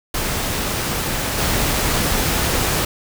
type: noise with level steps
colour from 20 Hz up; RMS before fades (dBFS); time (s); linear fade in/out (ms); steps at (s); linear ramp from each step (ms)
pink; -22 / -19; 0.14-2.85; 5; 1.38; 5
effects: none